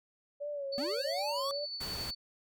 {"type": "tone with vibrato", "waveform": "sine", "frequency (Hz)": 568, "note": "C#5", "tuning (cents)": 42, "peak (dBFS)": -35, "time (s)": [0.4, 1.66], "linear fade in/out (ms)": 20, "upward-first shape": "sine", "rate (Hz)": 2.6, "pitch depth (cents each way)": 64}
{"type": "tone with tremolo", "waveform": "sine", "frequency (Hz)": 4480, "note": "C#8", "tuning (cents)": 18, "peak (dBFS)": -36, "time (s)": [0.72, 2.15], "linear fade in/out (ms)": 10, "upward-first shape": "sine", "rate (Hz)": 11, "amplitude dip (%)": 35}
{"type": "linear sweep", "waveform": "square", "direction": "up", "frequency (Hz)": [236.1, 1160], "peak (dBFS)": -36, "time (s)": [0.78, 1.51], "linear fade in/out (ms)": 0}
{"type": "noise", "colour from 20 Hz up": "pink", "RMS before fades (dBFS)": -42, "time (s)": [1.8, 2.11], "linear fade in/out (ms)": 10}
{"effects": []}